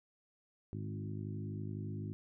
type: harmonic tone with a mistuned harmonic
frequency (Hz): 51.9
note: G#1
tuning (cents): 0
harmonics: 2 / 3 / 4 / 5 / 6 / 7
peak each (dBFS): -41 / -45 / -47 / -49 / -51 / -52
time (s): 0.73-2.13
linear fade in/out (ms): 0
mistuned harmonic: 3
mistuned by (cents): -23
effects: none